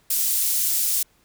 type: high-pass noise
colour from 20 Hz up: pink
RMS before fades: -22 dBFS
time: 0.1-1.03 s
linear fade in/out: 5 ms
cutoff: 8700 Hz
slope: 12 dB/octave
effects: pink hiss -61 dBFS RMS until 1.24 s